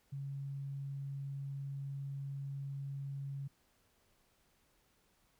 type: tone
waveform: sine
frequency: 138.59 Hz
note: C#3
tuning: in tune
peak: -39 dBFS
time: 0.12-3.48 s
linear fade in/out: 10 ms
effects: pink hiss -73 dBFS RMS until 5.39 s